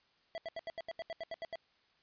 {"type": "tone bursts", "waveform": "square", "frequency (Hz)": 660, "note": "E5", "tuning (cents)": 2, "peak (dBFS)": -39, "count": 12, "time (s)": [0.35, 1.556], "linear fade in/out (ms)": 0, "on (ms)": 29, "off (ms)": 78, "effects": ["white hiss -71 dBFS RMS until 2.02 s", "resampled to 11025 Hz"]}